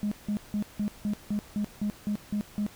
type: tone bursts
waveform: sine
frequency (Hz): 207.7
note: G#3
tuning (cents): 0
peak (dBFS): -24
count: 11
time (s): 0.03-2.665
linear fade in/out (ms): 0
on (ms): 85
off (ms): 170
effects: tanh soft clip ceiling -23 dBFS + pink hiss -51 dBFS RMS until 2.75 s